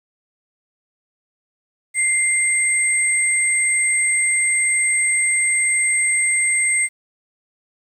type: tone pair together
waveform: sine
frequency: 2093 / 8372 Hz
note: C7 / C9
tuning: 0 / 0 cents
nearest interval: 2 octaves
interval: 2400 cents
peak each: -18 dBFS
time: 1.94-6.89 s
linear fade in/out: 50 ms
effects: 8-bit